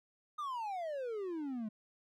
triangle exponential sweep, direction down, 1244.5 to 207.7 Hz, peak -35 dBFS, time 0.38-1.69 s, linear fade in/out 10 ms, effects none

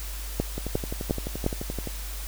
two click trains, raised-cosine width 2 ms, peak -10 / -18 dBFS, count 4 / 16, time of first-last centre 0.4-1.464 / 0.58-1.873 s, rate 2.82 / 11.6 Hz, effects added 50 Hz sine -33 dBFS peak until 2.27 s + white hiss -40 dBFS RMS until 2.27 s

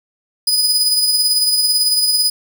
sawtooth tone with tremolo, 4978 Hz, D#8, in tune, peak -8 dBFS, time 0.47-2.3 s, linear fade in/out 5 ms, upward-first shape sine, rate 18 Hz, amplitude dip 40%, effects none

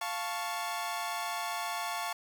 sawtooth chord, F augmented, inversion none, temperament equal, 698.5 / 880 / 1108.7 Hz, F5 / A5 / C#6, 0 / 0 / 0 cents, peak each -34 dBFS, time 0.01-2.13 s, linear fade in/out 5 ms, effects 9-bit

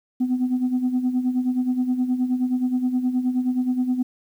sine tone with tremolo, 252.1 Hz, B3, 36 cents sharp, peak -15 dBFS, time 0.2-4.03 s, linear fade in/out 10 ms, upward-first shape sine, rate 9.5 Hz, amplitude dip 70%, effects tanh soft clip ceiling -15 dBFS + 9-bit

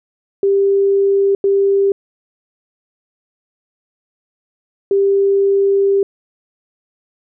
sine tone bursts at uneven times, 395.3 Hz, G4, 15 cents sharp, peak -10 dBFS, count 3, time 0.43-1.35 / 1.44-1.92 / 4.91-6.03 s, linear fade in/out 2 ms, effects none

